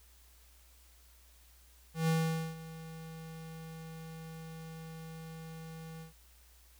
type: tone with ADSR envelope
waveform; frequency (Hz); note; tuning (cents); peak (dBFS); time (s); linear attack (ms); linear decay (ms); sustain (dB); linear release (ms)
square; 161.9; E3; -31; -27; 1.94-6.13; 140; 470; -18; 120
effects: added 60 Hz sine -60 dBFS peak until 6.79 s + white hiss -64 dBFS RMS until 6.79 s